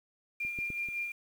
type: tone with tremolo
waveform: sine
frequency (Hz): 2394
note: D7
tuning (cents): +33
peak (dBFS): -31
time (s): 0.4-1.12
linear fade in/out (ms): 5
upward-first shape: sine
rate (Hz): 5.4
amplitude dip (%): 45
type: clicks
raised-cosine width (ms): 3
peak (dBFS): -38 / -31 / -29 / -37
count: 4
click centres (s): 0.45 / 0.588 / 0.703 / 0.887
effects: 9-bit